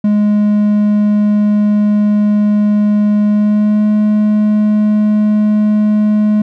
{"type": "tone with pitch glide", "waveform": "triangle", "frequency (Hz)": [208.5, 211.3], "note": ["G#3", "G#3"], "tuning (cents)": [7, 30], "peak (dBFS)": -6, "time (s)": [0.04, 6.42], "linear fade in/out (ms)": 5, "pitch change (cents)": 23, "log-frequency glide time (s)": [3.27, 3.87], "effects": []}